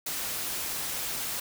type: noise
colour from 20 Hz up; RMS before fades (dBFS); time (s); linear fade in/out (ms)
white; -33; 0.06-1.4; 5
effects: none